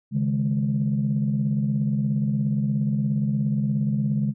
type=chord; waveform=sine; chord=C# suspended second; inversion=none; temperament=equal; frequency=138.59 / 155.56 / 207.7 Hz; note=C#3 / D#3 / G#3; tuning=0 / 0 / 0 cents; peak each=-23 / -28 / -23 dBFS; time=0.11-4.34 s; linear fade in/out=50 ms; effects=tanh soft clip ceiling -13 dBFS